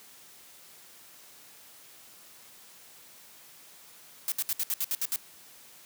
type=noise bursts; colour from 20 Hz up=blue; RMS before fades=-29 dBFS; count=9; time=4.28-5.159 s; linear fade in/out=0 ms; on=39 ms; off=66 ms; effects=white hiss -53 dBFS RMS until 5.85 s + high-pass 100 Hz 12 dB/octave